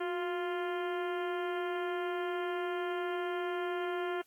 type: harmonic tone with a mistuned harmonic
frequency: 349.2 Hz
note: F4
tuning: in tune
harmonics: 1 / 2 / 3 / 4 / 5 / 6 / 7 / 8 / 9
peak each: -34 / -40 / -43 / -43 / -46 / -51 / -53 / -55 / -52 dBFS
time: 0-4.22 s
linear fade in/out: 10 ms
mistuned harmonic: 1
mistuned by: +57 cents
effects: white hiss -70 dBFS RMS until 4.26 s + AAC 64 kbps